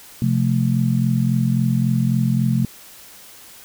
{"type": "chord", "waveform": "sine", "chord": "F major", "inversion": "second", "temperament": "just", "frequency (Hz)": [130.96, 174.61, 218.3], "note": ["C3", "F3", "A3"], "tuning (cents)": [2, 0, -13], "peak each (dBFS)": [-18, -22, -20], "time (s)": [0.22, 2.65], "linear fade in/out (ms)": 2, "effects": ["white hiss -43 dBFS RMS until 3.64 s"]}